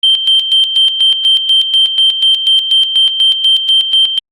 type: tone with tremolo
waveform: sine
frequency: 3136 Hz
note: G7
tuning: in tune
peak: -4 dBFS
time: 0.03-4.19 s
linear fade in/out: 5 ms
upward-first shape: square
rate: 4.1 Hz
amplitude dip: 65%
effects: tanh soft clip ceiling -1 dBFS + Opus 24 kbps